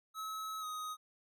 square tone with pitch glide, 1290 to 1253.3 Hz, E6 to D#6, -38 to +12 cents, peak -40 dBFS, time 0.14-0.97 s, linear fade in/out 50 ms, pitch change -50 cents, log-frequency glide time 0.6-0.65 s, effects none

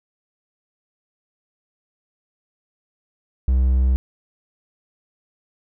triangle tone, 64.2 Hz, C2, 32 cents flat, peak -12 dBFS, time 3.48-3.96 s, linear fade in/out 0 ms, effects none

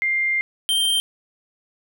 sine / square tone pair in turn, 2100 / 3154 Hz, C7 / G7, +6 / +10 cents, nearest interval perfect fifth, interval 704 cents, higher second, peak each -18 dBFS, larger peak neither, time 0.02-0.41 / 0.69-1 s, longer first, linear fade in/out 0 ms, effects none

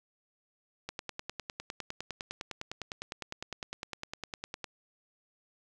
click train, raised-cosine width 0.2 ms, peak -20 dBFS, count 38, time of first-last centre 0.89-4.643 s, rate 9.86 Hz, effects none

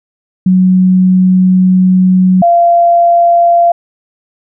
sine tone pair in turn, 185 / 688.1 Hz, F#3 / F5, 0 / -26 cents, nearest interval octave + major seventh, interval 2274 cents, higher second, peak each -4 dBFS, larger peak neither, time 0.46-2.42 / 2.42-3.72 s, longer first, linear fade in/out 5 ms, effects none

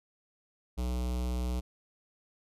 square tone with notch filter, 61.5 Hz, B1, 7 cents flat, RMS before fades -32 dBFS, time 0.77-1.61 s, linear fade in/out 20 ms, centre 1700 Hz, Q 1.1, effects resampled to 32000 Hz

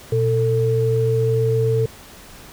sine tone pair together, 120 / 446.4 Hz, B2 / A4, -49 / +25 cents, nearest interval octave + major seventh, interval 2274 cents, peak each -18 dBFS, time 0.12-1.86 s, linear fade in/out 5 ms, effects pink hiss -42 dBFS RMS until 2.52 s

